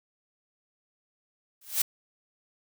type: noise with exponential growth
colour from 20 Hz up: blue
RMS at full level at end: -20 dBFS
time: 1.61-1.82 s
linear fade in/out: 5 ms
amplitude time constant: 45 ms
effects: none